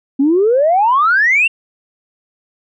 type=exponential sweep; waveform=sine; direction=up; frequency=264 to 2794 Hz; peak=-8 dBFS; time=0.19-1.48 s; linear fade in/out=10 ms; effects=tanh soft clip ceiling -4 dBFS